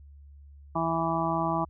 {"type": "harmonic tone", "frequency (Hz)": 164.81, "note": "E3", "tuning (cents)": 0, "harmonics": [1, 2, 4, 5, 6, 7], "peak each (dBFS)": [-32, -32, -32, -32, -32, -32], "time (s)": [0.75, 1.65], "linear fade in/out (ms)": 10, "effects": ["added 71 Hz sine -47 dBFS peak until 1.69 s"]}